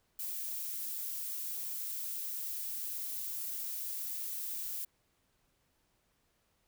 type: noise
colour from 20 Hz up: violet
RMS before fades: -39 dBFS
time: 0.19-4.85 s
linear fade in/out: 5 ms
effects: pink hiss -75 dBFS RMS until 6.67 s